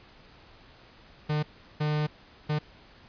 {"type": "tone bursts at uneven times", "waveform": "45% pulse", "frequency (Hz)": 150.8, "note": "D3", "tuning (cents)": 46, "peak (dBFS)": -25, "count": 3, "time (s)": [[1.29, 1.43], [1.8, 2.07], [2.49, 2.59]], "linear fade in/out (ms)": 10, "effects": ["pink hiss -54 dBFS RMS until 3.08 s", "resampled to 11025 Hz"]}